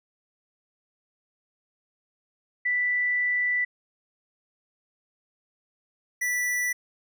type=tone pair in turn; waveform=sine / square; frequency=1975.5 / 1967.8 Hz; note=B6 / B6; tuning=0 / -7 cents; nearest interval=unison; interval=7 cents; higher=first; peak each=-22 / -25 dBFS; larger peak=first; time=2.65-3.65 / 6.21-6.73 s; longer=first; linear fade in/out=10 ms; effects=none